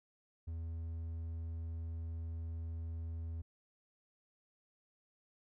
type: tone with hard clipping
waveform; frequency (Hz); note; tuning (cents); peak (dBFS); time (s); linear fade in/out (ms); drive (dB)
triangle; 82.41; E2; 0; -40; 0.47-3.42; 10; 6
effects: none